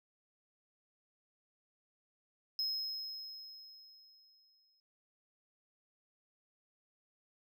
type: tone with exponential decay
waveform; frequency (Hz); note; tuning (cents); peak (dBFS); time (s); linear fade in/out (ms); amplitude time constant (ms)
triangle; 5140; E8; -45; -31; 2.59-4.8; 1; 480
effects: none